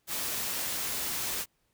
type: noise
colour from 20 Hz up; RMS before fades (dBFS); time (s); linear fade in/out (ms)
white; -33; 0.07-1.46; 50
effects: pink hiss -74 dBFS RMS until 1.73 s

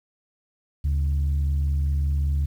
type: tone pair together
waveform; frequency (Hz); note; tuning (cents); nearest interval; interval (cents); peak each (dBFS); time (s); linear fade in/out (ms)
sine; 73.11 / 138.2; D2 / C#3; -7 / -5; major seventh; 1102; -19 / -29; 0.84-2.46; 10
effects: tanh soft clip ceiling -16 dBFS + 9-bit

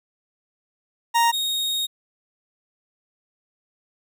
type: tone pair in turn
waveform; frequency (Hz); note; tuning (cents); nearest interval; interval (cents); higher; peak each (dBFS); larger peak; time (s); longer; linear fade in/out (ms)
40% pulse; 933 / 3732; A#5 / A#7; +1 / +1; 2 octaves; 2400; second; -15 / -21; first; 1.14-1.32 / 1.32-1.87; second; 20
effects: none

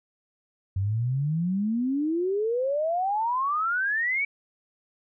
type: exponential sweep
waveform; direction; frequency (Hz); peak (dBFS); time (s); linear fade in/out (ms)
sine; up; 93 to 2299; -23; 0.76-4.25; 5
effects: none

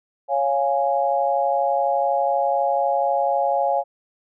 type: chord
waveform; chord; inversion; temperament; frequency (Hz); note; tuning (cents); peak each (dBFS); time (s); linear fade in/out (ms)
sine; Db major; none; equal; 554.4 / 698.5 / 830.6; Db5 / F5 / Ab5; 0 / 0 / 0; -22; 0.28-3.84; 50
effects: none

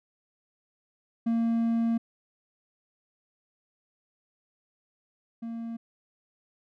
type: tone pair in turn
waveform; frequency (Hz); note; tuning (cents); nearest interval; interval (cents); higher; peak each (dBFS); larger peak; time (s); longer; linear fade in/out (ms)
triangle; 230 / 230; A#3 / A#3; -23 / -23; unison; 0; neither; -21 / -31; first; 1.26-1.98 / 5.42-5.77; first; 10
effects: none

